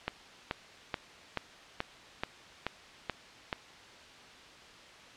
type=click train; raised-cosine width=0.3 ms; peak=-15 dBFS; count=9; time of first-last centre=0.08-3.528 s; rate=2.32 Hz; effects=white hiss -52 dBFS RMS until 5.16 s + low-pass 4000 Hz 12 dB/octave